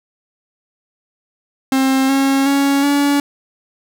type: tone with pitch steps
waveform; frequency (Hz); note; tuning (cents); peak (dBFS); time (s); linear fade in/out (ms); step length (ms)
45% pulse; 265.9 / 272.1 / 278.5 / 285; C4 / C#4 / C#4 / C#4; +28 / -32 / +8 / +48; -12; 1.72-3.2; 2; 370
effects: none